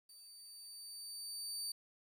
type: tone with level ramp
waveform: 25% pulse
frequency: 4605 Hz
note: D8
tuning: 35 cents flat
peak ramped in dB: -52 to -34 dBFS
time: 0.09-1.72 s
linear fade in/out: 5 ms
effects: 12-bit